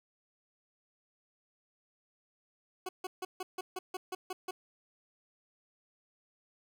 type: tone bursts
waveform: 20% pulse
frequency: 370 Hz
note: F#4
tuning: in tune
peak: -31 dBFS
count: 10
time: 2.86-4.51 s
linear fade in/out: 5 ms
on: 30 ms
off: 150 ms
effects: none

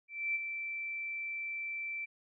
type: tone with ADSR envelope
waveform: sine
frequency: 2335 Hz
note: D7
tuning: 11 cents flat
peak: -29 dBFS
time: 0.08-2.06 s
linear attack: 270 ms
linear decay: 26 ms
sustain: -7 dB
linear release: 19 ms
effects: none

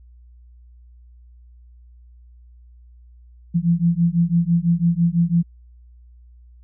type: beating tone pair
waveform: sine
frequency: 167.3 / 173.3 Hz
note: E3 / F3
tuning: +26 / -13 cents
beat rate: 6 Hz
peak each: -18 dBFS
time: 3.54-5.43 s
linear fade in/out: 20 ms
effects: added 60 Hz sine -44 dBFS peak until 6.63 s

